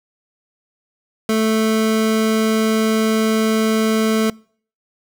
25% pulse tone, 220 Hz, A3, in tune, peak -11 dBFS, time 1.29-4.3 s, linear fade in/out 2 ms, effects noise-tail reverb RT60 0.5 s tail -25 dB re dry

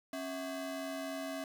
40% pulse ring-modulated tone, 461.8 Hz, A#4, 16 cents flat, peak -34 dBFS, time 0.13-1.44 s, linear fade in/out 2 ms, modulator 189 Hz, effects none

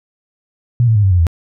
sine tone with pitch steps, 120.7 / 111.97 / 103.87 / 96.35 / 89.38 / 82.92 Hz, B2 / A2 / G#2 / G2 / F2 / E2, -39 / +31 / +1 / -29 / +41 / +11 cents, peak -8 dBFS, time 0.8-1.268 s, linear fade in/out 0 ms, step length 78 ms, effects none

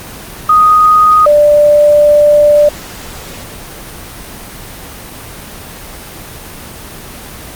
sine tone pair in turn, 1244.5 / 590.7 Hz, D#6 / D5, 0 / +10 cents, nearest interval octave + minor second, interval 1290 cents, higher first, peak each -3 dBFS, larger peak neither, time 0.49-1.26 / 1.26-2.69 s, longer second, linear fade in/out 5 ms, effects pink hiss -28 dBFS RMS until 7.55 s + Opus 24 kbps

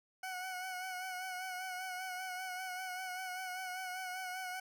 20% pulse tone with vibrato, 740 Hz, F#5, in tune, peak -35 dBFS, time 0.23-4.6 s, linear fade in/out 5 ms, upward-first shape sine, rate 5.1 Hz, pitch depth 35 cents each way, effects none

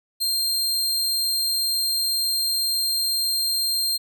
sawtooth tone, 4186 Hz, C8, in tune, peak -18 dBFS, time 0.2-3.98 s, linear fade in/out 20 ms, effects none

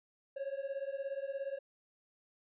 triangle beating tone pair, 541 / 558 Hz, C#5 / C#5, -42 / +11 cents, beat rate 17 Hz, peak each -38 / -38 dBFS, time 0.36-1.59 s, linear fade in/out 10 ms, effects resampled to 8000 Hz

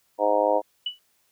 harmonic tone, 103.83 Hz, G#2, in tune, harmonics 3 / 4 / 5 / 6 / 7 / 8 / 9, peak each -31 / -31 / -23 / -24 / -27 / -31 / -26 dBFS, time 0.18-0.62 s, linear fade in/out 50 ms
sine tone with exponential decay, 2960 Hz, F#7, in tune, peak -22 dBFS, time 0.86-0.99 s, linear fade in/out 5 ms, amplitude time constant 28 ms
effects white hiss -67 dBFS RMS until 1.31 s

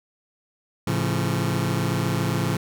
sawtooth chord, A augmented, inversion none, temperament just, 110 / 137.5 / 171.88 Hz, A2 / C#3 / E#3, 0 / -14 / -27 cents, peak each -22 dBFS, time 0.87-2.57 s, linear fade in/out 5 ms, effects none

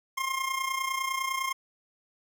25% pulse tone with amplitude modulation, 1064 Hz, C6, 29 cents sharp, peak -22 dBFS, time 0.17-1.53 s, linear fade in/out 10 ms, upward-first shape sine, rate 29.9 Hz, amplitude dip 65%, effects none

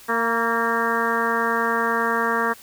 harmonic tone with a mistuned harmonic, 230 Hz, A#3, 23 cents flat, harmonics 1 / 2 / 3 / 4 / 5 / 6 / 7 / 8, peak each -29 / -26 / -31 / -27 / -25 / -29 / -26 / -29 dBFS, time 0.08-2.54 s, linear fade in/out 20 ms, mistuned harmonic 4, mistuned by +34 cents, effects white hiss -46 dBFS RMS until 2.62 s

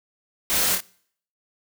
white noise with echo, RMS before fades -23 dBFS, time 0.5-0.75 s, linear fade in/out 0 ms, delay 27 ms, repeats 2, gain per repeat -4 dB, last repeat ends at 0.804 s, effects noise-tail reverb RT60 0.6 s tail -24 dB re dry

